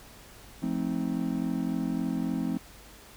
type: chord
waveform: triangle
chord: F dominant seventh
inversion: none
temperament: just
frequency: 174.61 / 218.3 / 261.9 / 314.3 Hz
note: F3 / A3 / C4 / Eb4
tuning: 0 / -13 / +2 / +18 cents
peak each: -31 / -31 / -29 / -34 dBFS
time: 0.62-2.58 s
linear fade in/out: 10 ms
effects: added 50 Hz sine -55 dBFS peak until 3.16 s + pink hiss -51 dBFS RMS until 3.16 s